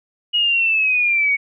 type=linear sweep; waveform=sine; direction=down; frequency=2900 to 2217 Hz; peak=-14 dBFS; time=0.33-1.37 s; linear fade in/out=20 ms; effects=none